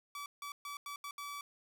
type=tone bursts at uneven times; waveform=sawtooth; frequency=1149 Hz; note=D6; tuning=38 cents flat; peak=-38 dBFS; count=6; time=0.15-0.26 / 0.42-0.52 / 0.65-0.77 / 0.86-0.96 / 1.04-1.11 / 1.18-1.41 s; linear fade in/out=2 ms; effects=none